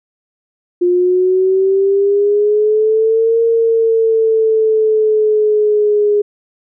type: exponential two-way sweep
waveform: sine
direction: up then down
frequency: 352.6 to 460 to 413 Hz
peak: -9 dBFS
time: 0.81-6.22 s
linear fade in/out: 10 ms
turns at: 3.41 s
effects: none